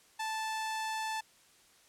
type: tone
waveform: sawtooth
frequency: 878 Hz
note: A5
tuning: 4 cents flat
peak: -30 dBFS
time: 0.19-1.21 s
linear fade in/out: 10 ms
effects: white hiss -63 dBFS RMS until 1.88 s + low-pass 10000 Hz 12 dB/octave